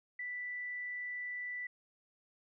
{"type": "tone", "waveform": "sine", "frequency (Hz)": 1975.5, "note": "B6", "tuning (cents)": 0, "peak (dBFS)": -38, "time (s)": [0.19, 1.67], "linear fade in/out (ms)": 5, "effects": []}